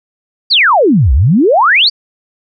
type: exponential two-way sweep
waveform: sine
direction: down then up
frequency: 4926 to 58.27 to 4926 Hz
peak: -5 dBFS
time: 0.5-1.9 s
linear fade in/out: 20 ms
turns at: 1.13 s
effects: none